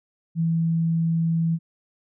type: tone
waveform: sine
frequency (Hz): 164.81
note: E3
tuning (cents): 0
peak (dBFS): -19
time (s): 0.35-1.59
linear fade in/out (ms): 50
effects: none